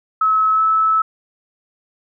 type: tone with pitch glide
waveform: sine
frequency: 1291 to 1304.5 Hz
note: E6 to E6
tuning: -37 to -18 cents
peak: -12 dBFS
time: 0.21-1.02 s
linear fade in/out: 5 ms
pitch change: +19 cents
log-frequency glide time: 0.53-0.61 s
effects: none